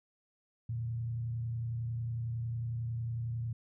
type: tone with frequency modulation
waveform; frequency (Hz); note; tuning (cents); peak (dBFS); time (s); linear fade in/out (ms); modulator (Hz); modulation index
sine; 116.2; A#2; -5; -33; 0.69-3.53; 5; 31; 0.39
effects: none